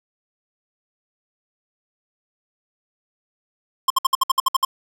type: tone bursts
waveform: square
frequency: 1058 Hz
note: C6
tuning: 19 cents sharp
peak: -14 dBFS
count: 10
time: 3.88-4.65 s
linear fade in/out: 5 ms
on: 23 ms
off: 60 ms
effects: none